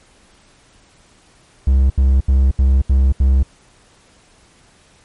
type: tone bursts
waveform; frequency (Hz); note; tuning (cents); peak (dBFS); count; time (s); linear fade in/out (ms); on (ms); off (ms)
triangle; 66.5; C2; +29; -7; 6; 1.67-3.43; 5; 230; 76
effects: pink hiss -51 dBFS RMS until 5.04 s + MP3 48 kbps